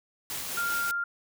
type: noise with tremolo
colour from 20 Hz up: white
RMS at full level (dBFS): -34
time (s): 0.3-0.91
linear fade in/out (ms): 0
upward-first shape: sine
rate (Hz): 5.1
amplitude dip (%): 25
type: tone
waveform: sine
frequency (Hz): 1396.9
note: F6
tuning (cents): 0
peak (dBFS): -27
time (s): 0.57-1.04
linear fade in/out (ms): 5
effects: none